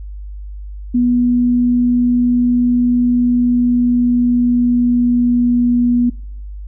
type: tone with pitch glide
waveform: sine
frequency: 244.2 to 242.1 Hz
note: B3 to B3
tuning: -19 to -34 cents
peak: -10 dBFS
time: 0.94-6.1 s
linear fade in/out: 10 ms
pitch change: -15 cents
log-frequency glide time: 3.05-5.76 s
effects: noise-tail reverb RT60 0.7 s tail -26 dB re dry + added 50 Hz sine -26 dBFS peak until 6.67 s